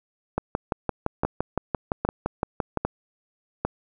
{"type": "two click trains", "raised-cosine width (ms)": 1, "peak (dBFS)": [-9, -9], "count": [15, 4], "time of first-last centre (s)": [[0.38, 2.773], [1.25, 3.65]], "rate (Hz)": [5.85, 1.25], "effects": []}